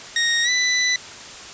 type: tone with pitch glide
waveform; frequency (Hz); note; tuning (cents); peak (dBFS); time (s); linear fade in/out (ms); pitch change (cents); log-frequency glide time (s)
20% pulse; 1867 to 1989.5; A#6 to B6; +2 to +12; -12; 0.16-0.96; 2; +110; 0.43-0.5
effects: white hiss -37 dBFS RMS until 1.53 s + resampled to 16000 Hz